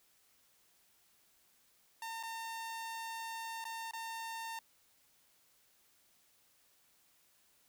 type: tone with dropouts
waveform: sawtooth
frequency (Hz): 908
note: A#5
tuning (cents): -46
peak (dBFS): -37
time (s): 2.02-4.59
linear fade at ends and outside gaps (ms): 2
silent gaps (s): 2.229-2.234 / 3.642-3.652 / 3.911-3.934
effects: white hiss -70 dBFS RMS until 7.68 s

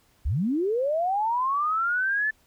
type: linear sweep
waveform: sine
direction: up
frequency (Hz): 48.97 to 1760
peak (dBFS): -22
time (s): 0.25-2.31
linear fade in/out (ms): 10
effects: pink hiss -63 dBFS RMS until 2.46 s

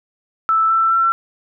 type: tone with pitch steps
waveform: sine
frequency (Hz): 1318.5 / 1333.1 / 1347.8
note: E6 / E6 / E6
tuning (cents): 0 / +19 / +38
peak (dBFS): -12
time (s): 0.49-1.12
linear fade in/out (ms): 0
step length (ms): 210
effects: none

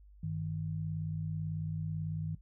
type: tone pair together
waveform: sine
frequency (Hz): 99.22 / 157.4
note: G2 / D#3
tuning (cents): +21 / +20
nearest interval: minor sixth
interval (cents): 799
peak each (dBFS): -39 / -35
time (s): 0.23-2.35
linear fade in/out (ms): 5
effects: noise-tail reverb RT60 0.1 s tail -17 dB re dry + added 50 Hz sine -54 dBFS peak until 2.41 s

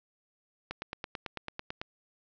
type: click train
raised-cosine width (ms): 0.3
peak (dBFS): -20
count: 11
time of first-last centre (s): 0.71-1.815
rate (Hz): 9.05
effects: resampled to 16000 Hz + 10-bit

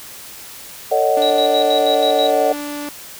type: chord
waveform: sine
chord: D# half-diminished seventh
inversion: second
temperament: just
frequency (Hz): 448 / 560 / 622.3 / 746.7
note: A4 / C#5 / D#5 / F#5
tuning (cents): +31 / +18 / 0 / +16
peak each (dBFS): -20 / -18 / -18 / -18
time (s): 0.91-2.53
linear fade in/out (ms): 10
type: tone with pitch glide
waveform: sawtooth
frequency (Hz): 293.7 to 291.8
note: D4 to D4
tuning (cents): 0 to -11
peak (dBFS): -21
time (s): 1.17-2.89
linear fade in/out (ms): 2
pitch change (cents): -11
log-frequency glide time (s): 1.76-1.93
type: tone with tremolo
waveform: sine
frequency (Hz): 3857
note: B7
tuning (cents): -42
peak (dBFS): -19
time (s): 1.22-2.3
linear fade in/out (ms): 0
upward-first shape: square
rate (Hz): 6.2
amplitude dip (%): 75
effects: white hiss -36 dBFS RMS until 3.19 s

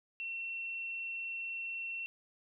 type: tone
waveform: sine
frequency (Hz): 2712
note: E7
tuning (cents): +49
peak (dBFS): -37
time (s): 0.2-2.06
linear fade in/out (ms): 0
effects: none

